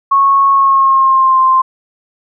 sine tone with pitch glide, 1100 to 1047.3 Hz, C#6 to C6, -14 to +1 cents, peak -6 dBFS, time 0.11-1.62 s, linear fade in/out 10 ms, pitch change -85 cents, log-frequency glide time 0.51-1.4 s, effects none

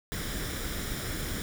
pink noise with comb filter, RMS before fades -34 dBFS, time 0.12-1.42 s, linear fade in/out 0 ms, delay 0.56 ms, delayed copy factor +0.55, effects none

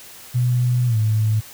sine tone with pitch glide, 123.47 to 108.74 Hz, B2 to A2, 0 to -20 cents, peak -15 dBFS, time 0.34-1.41 s, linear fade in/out 20 ms, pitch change -220 cents, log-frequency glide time 0.87-0.97 s, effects white hiss -41 dBFS RMS until 1.53 s

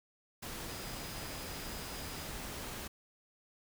sine tone in noise, 4947 Hz, D#8, 11 cents flat, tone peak -53 dBFS, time 0.69-2.28 s, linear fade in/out 10 ms, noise pink, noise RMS -43 dBFS, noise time 0.42-2.88 s, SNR -13 dB, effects none

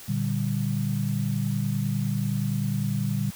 sine chord, G minor, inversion first, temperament equal, 116.54 / 146.83 / 196 Hz, Bb2 / D3 / G3, 0 / 0 / 0 cents, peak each -28 dBFS, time 0.08-3.31 s, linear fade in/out 10 ms, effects white hiss -44 dBFS RMS until 3.35 s

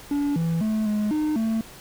triangle tone with pitch steps, 287 / 165.4 / 217.1 / 210.6 / 305.4 / 223.2 Hz, D4 / E3 / A3 / G#3 / D#4 / A3, -40 / +6 / -23 / +24 / -32 / +25 cents, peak -19 dBFS, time 0.11-1.61 s, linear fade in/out 2 ms, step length 250 ms, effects pink hiss -44 dBFS RMS until 1.8 s

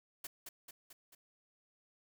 white noise with echo, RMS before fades -44 dBFS, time 0.24-0.27 s, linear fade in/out 5 ms, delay 220 ms, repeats 4, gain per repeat -4 dB, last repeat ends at 1.15 s, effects none

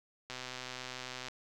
click train, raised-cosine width 0.2 ms, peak -24 dBFS, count 126, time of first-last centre 0.3-1.284 s, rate 127 Hz, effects none

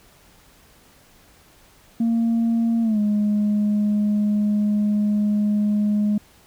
sine tone with pitch glide, 230 to 208.5 Hz, A#3 to G#3, -23 to +7 cents, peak -15 dBFS, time 2-6.18 s, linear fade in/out 5 ms, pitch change -170 cents, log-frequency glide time 2.82-2.99 s, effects tanh soft clip ceiling -15 dBFS + pink hiss -53 dBFS RMS until 6.46 s

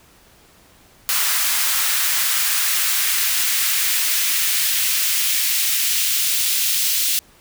white noise with high-pass filter sweep, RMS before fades -19 dBFS, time 1.09-7.19 s, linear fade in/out 0 ms, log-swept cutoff 1200 to 3100 Hz, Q 1.1, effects pink hiss -51 dBFS RMS until 7.4 s

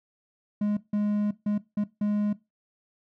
triangle tone bursts at uneven times, 207.7 Hz, G#3, in tune, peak -21 dBFS, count 5, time 0.61-0.77 / 0.93-1.31 / 1.46-1.58 / 1.77-1.84 / 2.01-2.33 s, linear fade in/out 5 ms, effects noise-tail reverb RT60 0.2 s tail -17 dB re dry

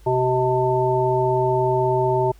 harmonic tone, 127.4 Hz, C3, 46 cents flat, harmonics 1 / 3 / 5 / 7, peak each -24 / -20 / -24 / -22 dBFS, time 0.06-2.32 s, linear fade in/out 10 ms, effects added 51 Hz sine -44 dBFS peak until 2.39 s + pink hiss -56 dBFS RMS until 2.39 s

